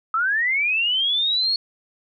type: linear sweep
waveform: sine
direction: up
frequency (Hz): 1269 to 4375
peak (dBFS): -18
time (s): 0.14-1.56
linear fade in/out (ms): 2
effects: none